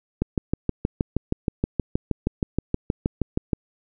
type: click train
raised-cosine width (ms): 3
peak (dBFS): -8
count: 22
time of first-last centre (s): 0.22-3.532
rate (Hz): 6.34
effects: none